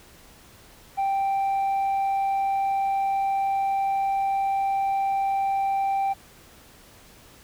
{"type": "tone with tanh clipping", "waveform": "triangle", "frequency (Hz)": 784, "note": "G5", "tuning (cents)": 0, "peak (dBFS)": -22, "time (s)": [0.97, 6.14], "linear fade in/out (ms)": 20, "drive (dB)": 7, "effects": ["pink hiss -51 dBFS RMS until 7.43 s"]}